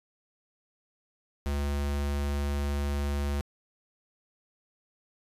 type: tone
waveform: square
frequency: 71.4 Hz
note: D2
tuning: 48 cents flat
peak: -28 dBFS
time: 1.46-3.41 s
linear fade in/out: 0 ms
effects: resampled to 32000 Hz